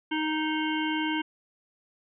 harmonic tone, 311.1 Hz, D#4, in tune, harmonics 1 / 3 / 5 / 7 / 9 / 10, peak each -28 / -33 / -35 / -36 / -38 / -38 dBFS, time 0.11-1.22 s, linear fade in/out 10 ms, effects none

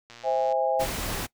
click train, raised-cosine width 0.2 ms, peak -28 dBFS, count 51, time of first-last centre 0.1-0.524 s, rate 118 Hz
sine chord, C augmented, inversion none, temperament just, 523.3 / 654.1 / 817.6 Hz, C5 / E5 / G#5, 0 / -14 / -27 cents, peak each -26 dBFS, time 0.23-0.87 s, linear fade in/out 50 ms
pink noise, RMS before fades -31 dBFS, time 0.79-1.27 s, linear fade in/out 20 ms
effects noise-tail reverb RT60 0.1 s tail -20 dB re dry

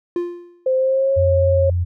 triangle tone with exponential decay, 349.2 Hz, F4, in tune, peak -14 dBFS, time 0.16-0.67 s, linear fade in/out 2 ms, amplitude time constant 110 ms
sine tone with pitch glide, 520 to 545.2 Hz, C5 to C#5, -11 to -29 cents, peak -14 dBFS, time 0.66-1.7 s, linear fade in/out 5 ms, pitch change +82 cents, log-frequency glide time 0.76-1.15 s
sine tone with vibrato, 87.31 Hz, F2, in tune, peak -16 dBFS, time 1.16-1.85 s, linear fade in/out 20 ms, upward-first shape sine, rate 3.8 Hz, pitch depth 16 cents each way
effects none

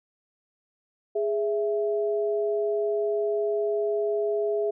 sine tone pair together, 415.3 / 660.8 Hz, G#4 / E5, 0 / +4 cents, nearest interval minor sixth, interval 804 cents, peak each -24 / -29 dBFS, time 1.15-4.71 s, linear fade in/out 10 ms, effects none

